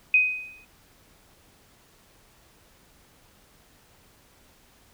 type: tone with exponential decay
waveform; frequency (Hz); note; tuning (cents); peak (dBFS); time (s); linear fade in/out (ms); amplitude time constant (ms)
sine; 2506; D#7; +12; -13; 0.14-0.65; 2; 110
effects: pink hiss -58 dBFS RMS until 4.93 s